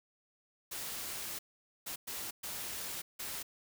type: noise bursts at uneven times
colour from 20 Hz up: white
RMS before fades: -41 dBFS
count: 5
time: 0.71-1.39 / 1.86-1.96 / 2.07-2.31 / 2.43-3.02 / 3.19-3.43 s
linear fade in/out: 10 ms
effects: none